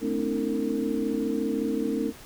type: tone cluster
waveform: sine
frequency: 218.6 / 256.9 / 282.2 / 316.1 / 455.3 Hz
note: A3 / C4 / C#4 / D#4 / A#4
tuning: -11 / -32 / +31 / +27 / -41 cents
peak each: -31 dBFS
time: 0-2.13 s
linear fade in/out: 50 ms
effects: pink hiss -47 dBFS RMS until 2.25 s